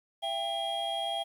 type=tone cluster; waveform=triangle; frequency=673 / 794 / 3262 Hz; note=E5 / G5 / G#7; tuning=+36 / +22 / -32 cents; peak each=-33 / -33 / -33 dBFS; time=0.22-1.24 s; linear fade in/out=20 ms; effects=10-bit